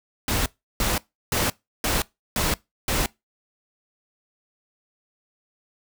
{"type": "noise bursts", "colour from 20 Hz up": "pink", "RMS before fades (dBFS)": -23, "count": 6, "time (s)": [0.28, 3.06], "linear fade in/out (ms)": 2, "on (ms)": 180, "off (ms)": 340, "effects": ["noise-tail reverb RT60 0.2 s tail -22 dB re dry"]}